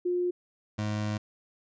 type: tone pair in turn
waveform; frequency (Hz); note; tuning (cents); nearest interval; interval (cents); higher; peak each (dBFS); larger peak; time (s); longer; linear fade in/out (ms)
sine / 25% pulse; 356.1 / 105.87; F4 / G#2; +34 / +34; octave + major sixth; 2100; first; -25; neither; 0.05-0.31 / 0.78-1.18; second; 10
effects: resampled to 16000 Hz